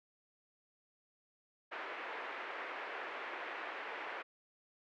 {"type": "band-pass noise", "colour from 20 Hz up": "white", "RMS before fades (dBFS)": -44, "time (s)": [1.71, 4.23], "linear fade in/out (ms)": 20, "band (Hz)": [370, 2200], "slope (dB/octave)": 24, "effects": []}